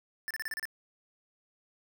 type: tone bursts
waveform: square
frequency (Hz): 1768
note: A6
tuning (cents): +8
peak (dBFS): -34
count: 7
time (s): 0.28-0.654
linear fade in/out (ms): 0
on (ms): 26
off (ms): 32
effects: none